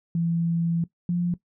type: tone pair in turn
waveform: sine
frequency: 168 / 174.89 Hz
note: E3 / F3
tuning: +33 / +3 cents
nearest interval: minor second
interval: 70 cents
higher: second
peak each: -21 dBFS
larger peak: neither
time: 0.15-0.84 / 1.09-1.34 s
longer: first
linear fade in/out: 2 ms
effects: noise-tail reverb RT60 0.1 s tail -17 dB re dry